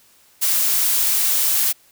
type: noise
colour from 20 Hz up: blue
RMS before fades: -18 dBFS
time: 0.41-1.73 s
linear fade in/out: 20 ms
effects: white hiss -54 dBFS RMS until 1.91 s